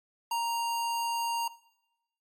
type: tone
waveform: square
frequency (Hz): 932.3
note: A#5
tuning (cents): 0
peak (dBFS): -29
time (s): 0.31-1.48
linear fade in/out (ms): 5
effects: noise-tail reverb RT60 0.9 s tail -19 dB re dry + AAC 64 kbps